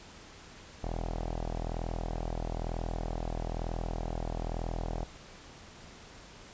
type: tone with low-pass filter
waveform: sawtooth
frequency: 41.07 Hz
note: E1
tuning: 6 cents flat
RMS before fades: -35 dBFS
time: 0.83-5.05 s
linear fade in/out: 10 ms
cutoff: 740 Hz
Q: 3.2
effects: pink hiss -51 dBFS RMS until 6.53 s + resampled to 16000 Hz